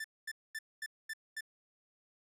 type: tone bursts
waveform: 45% pulse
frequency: 1766 Hz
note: A6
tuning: 6 cents sharp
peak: -38 dBFS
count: 6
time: 0-1.408 s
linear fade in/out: 5 ms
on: 43 ms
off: 230 ms
effects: resampled to 32000 Hz